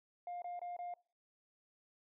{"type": "tone bursts", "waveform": "sine", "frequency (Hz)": 706, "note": "F5", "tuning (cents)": 19, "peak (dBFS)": -39, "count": 4, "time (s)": [0.27, 0.939], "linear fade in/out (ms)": 2, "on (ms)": 150, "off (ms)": 23, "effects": ["noise-tail reverb RT60 0.4 s tail -24 dB re dry", "tanh soft clip ceiling -39 dBFS"]}